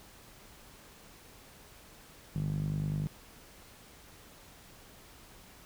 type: tone with band-pass filter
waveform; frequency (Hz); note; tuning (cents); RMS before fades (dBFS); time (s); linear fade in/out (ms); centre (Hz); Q
sawtooth; 50.1; G1; +38; -33; 2.35-3.07; 0; 160; 4.9
effects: pink hiss -55 dBFS RMS until 5.65 s